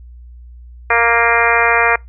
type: harmonic tone with a mistuned harmonic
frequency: 233.1 Hz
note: A#3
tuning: in tune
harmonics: 2 / 3 / 4 / 5 / 6 / 7 / 8 / 9 / 10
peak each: -19 / -19 / -19 / -19 / -19 / -19 / -19 / -19 / -19 dBFS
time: 0.9-1.96 s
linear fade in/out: 5 ms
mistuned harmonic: 10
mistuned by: +49 cents
effects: noise-tail reverb RT60 0.2 s tail -25 dB re dry + added 60 Hz sine -34 dBFS peak until 2.08 s